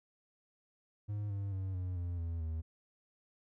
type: tone with pitch steps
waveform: triangle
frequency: 103.83 / 99.43 / 95.21 / 91.18 / 87.31 / 83.61 / 80.06 Hz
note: G#2 / G2 / G2 / F#2 / F2 / E2 / D#2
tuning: 0 / +25 / -50 / -25 / 0 / +25 / +50 cents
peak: -33 dBFS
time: 1.08-2.62 s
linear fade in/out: 20 ms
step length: 220 ms
effects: none